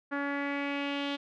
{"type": "tone with low-pass filter sweep", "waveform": "sawtooth", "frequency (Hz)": 282.9, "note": "C#4", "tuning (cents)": 35, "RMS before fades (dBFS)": -33, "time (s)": [0.11, 1.17], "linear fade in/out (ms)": 20, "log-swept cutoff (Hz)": [1600, 3400], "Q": 3.6, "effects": []}